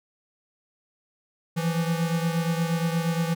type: beating tone pair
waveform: square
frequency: 164.81 / 173.31 Hz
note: E3 / F3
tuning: 0 / -13 cents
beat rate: 8.5 Hz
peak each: -25 / -30 dBFS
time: 1.56-3.35 s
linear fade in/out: 20 ms
effects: none